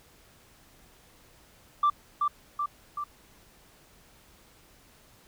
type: tone with echo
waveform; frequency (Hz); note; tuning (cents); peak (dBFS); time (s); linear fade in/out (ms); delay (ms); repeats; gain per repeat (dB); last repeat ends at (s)
sine; 1174.7; D6; 0; -18; 1.83-1.9; 5; 380; 3; -4; 3.04
effects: tanh soft clip ceiling -17 dBFS + pink hiss -58 dBFS RMS until 5.27 s